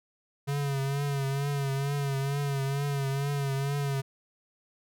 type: tone with vibrato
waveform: square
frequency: 139.5 Hz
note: C#3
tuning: 11 cents sharp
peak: -28 dBFS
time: 0.47-4.02 s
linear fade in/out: 20 ms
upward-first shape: triangle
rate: 2.2 Hz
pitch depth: 56 cents each way
effects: none